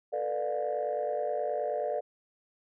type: chord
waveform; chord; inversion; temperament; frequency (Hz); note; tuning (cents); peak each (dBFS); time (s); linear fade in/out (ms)
sine; B half-diminished seventh; third; just; 444.5 / 493.9 / 592.7 / 711.2; A4 / B4 / D5 / F5; +18 / 0 / +16 / +31; -35 / -35 / -31 / -34; 0.12-2.01; 20
effects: tanh soft clip ceiling -22 dBFS